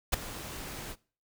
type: noise with ADSR envelope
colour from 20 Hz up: pink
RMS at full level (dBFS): -24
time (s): 0.12-0.96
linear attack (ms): 17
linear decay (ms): 10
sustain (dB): -17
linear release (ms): 51
effects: noise-tail reverb RT60 0.4 s tail -22 dB re dry